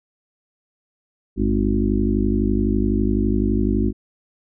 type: harmonic tone with a mistuned harmonic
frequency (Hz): 51.91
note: G#1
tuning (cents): 0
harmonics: 1 / 2 / 4 / 5 / 6 / 7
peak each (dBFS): -22 / -26 / -22 / -23 / -25 / -26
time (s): 1.36-3.93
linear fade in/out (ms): 50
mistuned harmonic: 2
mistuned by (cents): -59
effects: none